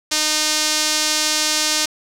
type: tone with band-pass filter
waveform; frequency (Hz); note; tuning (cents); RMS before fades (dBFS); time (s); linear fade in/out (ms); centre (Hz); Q
sawtooth; 306.5; D#4; -26; -19; 0.11-1.86; 10; 5700; 1.5
effects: 7-bit